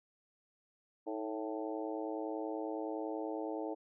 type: harmonic tone with a mistuned harmonic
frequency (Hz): 110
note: A2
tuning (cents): 0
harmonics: 3 / 4 / 5 / 6 / 7 / 8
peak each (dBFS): -40 / -42 / -44 / -46 / -47 / -48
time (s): 1.06-3.75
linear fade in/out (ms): 20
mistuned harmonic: 3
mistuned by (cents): -61
effects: none